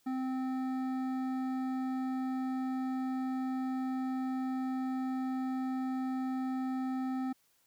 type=tone with hard clipping; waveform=triangle; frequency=260 Hz; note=C4; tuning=11 cents flat; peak=-34 dBFS; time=0.06-7.33 s; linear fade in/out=10 ms; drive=15 dB; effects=white hiss -71 dBFS RMS until 7.66 s